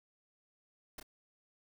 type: noise with echo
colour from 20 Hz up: pink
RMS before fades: -44 dBFS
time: 0.98-1 s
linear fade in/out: 5 ms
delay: 29 ms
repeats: 1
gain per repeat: -7 dB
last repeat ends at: 1.029 s
effects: none